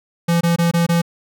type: tone bursts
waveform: square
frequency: 169.9 Hz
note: F3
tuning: 47 cents flat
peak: -14 dBFS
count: 5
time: 0.28-1.018 s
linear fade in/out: 10 ms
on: 130 ms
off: 22 ms
effects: none